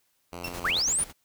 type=tone; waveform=5% pulse; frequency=87.31 Hz; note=F2; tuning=in tune; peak=-26 dBFS; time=0.32-0.81 s; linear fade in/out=10 ms
type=noise with tremolo; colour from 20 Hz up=pink; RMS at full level=-38 dBFS; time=0.43-1.13 s; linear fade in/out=50 ms; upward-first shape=square; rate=9 Hz; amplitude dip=65%
type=tone with exponential decay; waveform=30% pulse; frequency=2711 Hz; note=E7; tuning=48 cents sharp; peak=-26 dBFS; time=0.44-0.56 s; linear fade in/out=5 ms; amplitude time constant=25 ms
type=linear sweep; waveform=sine; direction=up; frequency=932.3 to 9980 Hz; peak=-23 dBFS; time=0.64-1.04 s; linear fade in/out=10 ms
effects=white hiss -71 dBFS RMS until 1.24 s